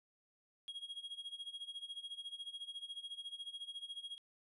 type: tone with tremolo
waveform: triangle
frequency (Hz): 3285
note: G#7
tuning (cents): -20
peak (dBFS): -40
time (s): 0.68-4.18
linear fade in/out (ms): 0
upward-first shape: sine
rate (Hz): 14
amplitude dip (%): 85
effects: resampled to 32000 Hz